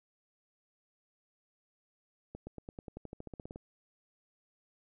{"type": "accelerating click train", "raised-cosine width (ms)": 2, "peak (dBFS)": -30, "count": 16, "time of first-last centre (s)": [2.35, 3.559], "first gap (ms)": 120, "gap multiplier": 0.94, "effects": []}